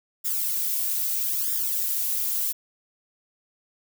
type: noise with flanger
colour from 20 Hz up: violet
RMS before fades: -26 dBFS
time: 0.24-2.53 s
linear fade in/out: 20 ms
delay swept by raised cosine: 0.57 to 2.87 ms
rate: 0.78 Hz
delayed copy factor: +0.9
effects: none